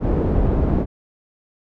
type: low-pass noise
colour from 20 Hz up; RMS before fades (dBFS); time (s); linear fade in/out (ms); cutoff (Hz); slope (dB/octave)
pink; -18; 0-0.86; 50; 470; 12
effects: none